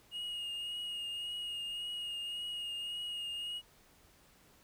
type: tone with vibrato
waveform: triangle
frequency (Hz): 2864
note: F7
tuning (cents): +43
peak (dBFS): -36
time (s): 0.11-3.62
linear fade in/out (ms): 50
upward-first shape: triangle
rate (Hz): 1.8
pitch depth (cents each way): 24
effects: pink hiss -64 dBFS RMS until 4.63 s